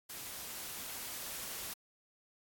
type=noise with level ramp; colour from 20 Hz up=white; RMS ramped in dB=-45 to -42 dBFS; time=0.09-1.74 s; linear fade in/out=10 ms; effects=AAC 64 kbps